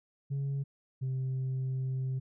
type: tone pair in turn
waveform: sine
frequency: 138.59 / 130.81 Hz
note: C#3 / C3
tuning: 0 / 0 cents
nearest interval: minor second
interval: 100 cents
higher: first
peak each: -28 dBFS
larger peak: neither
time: 0.3-0.64 / 1.01-2.2 s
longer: second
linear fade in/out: 20 ms
effects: tanh soft clip ceiling -29 dBFS